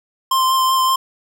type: tone with vibrato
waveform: square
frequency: 1046.5 Hz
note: C6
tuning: in tune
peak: -14 dBFS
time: 0.31-0.96 s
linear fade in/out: 5 ms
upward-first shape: sine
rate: 5.3 Hz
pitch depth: 14 cents each way
effects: none